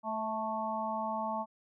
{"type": "harmonic tone with a mistuned harmonic", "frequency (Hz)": 220, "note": "A3", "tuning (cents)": 0, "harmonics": [1, 3, 4, 5], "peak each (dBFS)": [-40, -38, -35, -39], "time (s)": [0.03, 1.46], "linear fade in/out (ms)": 50, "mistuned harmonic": 3, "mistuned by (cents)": -18, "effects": []}